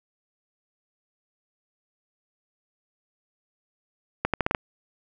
accelerating click train, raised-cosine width 0.5 ms, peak -7 dBFS, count 6, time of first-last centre 4.25-4.548 s, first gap 87 ms, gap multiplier 0.81, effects none

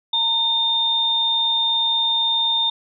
sine tone pair together, 914 / 3631 Hz, A#5 / A#7, -34 / -46 cents, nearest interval 2 octaves, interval 2388 cents, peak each -26 / -17 dBFS, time 0.13-2.7 s, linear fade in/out 5 ms, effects none

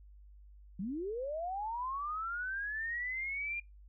sine linear sweep, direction up, 172.6 to 2416 Hz, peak -35 dBFS, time 0.79-3.6 s, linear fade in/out 5 ms, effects noise-tail reverb RT60 0.2 s tail -23 dB re dry + added 50 Hz sine -53 dBFS peak until 3.88 s

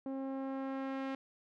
sawtooth tone with low-pass filter sweep, 268.4 Hz, C4, 44 cents sharp, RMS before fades -39 dBFS, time 0.06-1.15 s, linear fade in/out 2 ms, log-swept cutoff 590 to 2600 Hz, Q 0.82, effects none

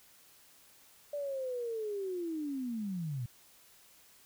sine linear sweep, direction down, 588 to 114.2 Hz, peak -34 dBFS, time 1.13-3.26 s, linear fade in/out 5 ms, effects white hiss -61 dBFS RMS until 4.25 s

